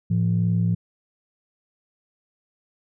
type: tone pair together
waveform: sine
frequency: 109.55 / 171.9 Hz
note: A2 / F3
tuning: -7 / -27 cents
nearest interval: minor sixth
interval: 780 cents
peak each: -20 dBFS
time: 0.1-0.75 s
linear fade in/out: 10 ms
effects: tanh soft clip ceiling -12 dBFS